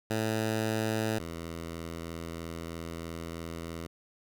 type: tone pair in turn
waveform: 10% pulse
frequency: 110 / 83.1 Hz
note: A2 / E2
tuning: 0 / +15 cents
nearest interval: perfect fourth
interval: 485 cents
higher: first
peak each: -20 / -29 dBFS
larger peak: first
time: 0.1-1.19 / 1.19-3.87 s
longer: second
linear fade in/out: 10 ms
effects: none